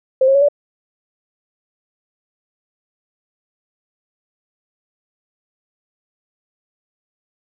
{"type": "tone with pitch steps", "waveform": "sine", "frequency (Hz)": [523.3, 541.1, 559.6, 578.6], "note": ["C5", "C#5", "C#5", "D5"], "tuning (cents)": [0, -42, 16, -26], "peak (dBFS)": -9, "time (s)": [0.21, 0.486], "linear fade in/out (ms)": 5, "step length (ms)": 69, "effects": []}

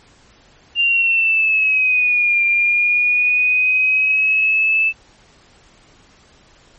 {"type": "exponential two-way sweep", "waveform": "sine", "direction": "down then up", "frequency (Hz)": [2800, 2387, 2636], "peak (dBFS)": -12, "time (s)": [0.75, 4.93], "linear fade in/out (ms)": 50, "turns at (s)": 2.43, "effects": ["pink hiss -50 dBFS RMS until 6.78 s", "MP3 32 kbps"]}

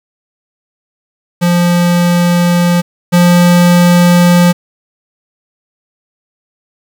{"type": "tone pair in turn", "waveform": "square", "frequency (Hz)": [174.61, 175.44], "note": ["F3", "F3"], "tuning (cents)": [0, 8], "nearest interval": "unison", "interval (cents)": 8, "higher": "second", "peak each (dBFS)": [-8, -5], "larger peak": "second", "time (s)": [[1.41, 2.82], [3.12, 4.53]], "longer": "neither", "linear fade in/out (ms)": 20, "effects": ["7-bit"]}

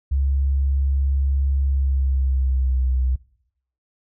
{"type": "tone with pitch glide", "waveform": "sine", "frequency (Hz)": [68.5, 63.91], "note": ["C#2", "C2"], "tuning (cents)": [-20, -40], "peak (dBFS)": -17, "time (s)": [0.11, 3.16], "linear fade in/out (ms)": 10, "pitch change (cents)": -120, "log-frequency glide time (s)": [1.63, 2.88], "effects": ["noise-tail reverb RT60 0.7 s tail -21 dB re dry"]}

